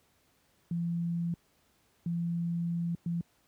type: tone bursts at uneven times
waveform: sine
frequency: 170.2 Hz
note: F3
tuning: 44 cents flat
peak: -29 dBFS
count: 3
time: 0.71-1.34 / 2.06-2.95 / 3.06-3.21 s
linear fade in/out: 2 ms
effects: pink hiss -69 dBFS RMS until 3.47 s + high-pass 60 Hz 12 dB/octave